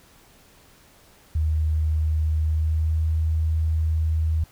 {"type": "tone with pitch glide", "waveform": "sine", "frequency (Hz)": [78, 79.5], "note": ["D#2", "D#2"], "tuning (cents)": [5, 38], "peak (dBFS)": -19, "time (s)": [1.35, 4.44], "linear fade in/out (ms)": 5, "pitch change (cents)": 33, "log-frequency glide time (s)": [2.36, 3.01], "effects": ["pink hiss -54 dBFS RMS until 4.51 s"]}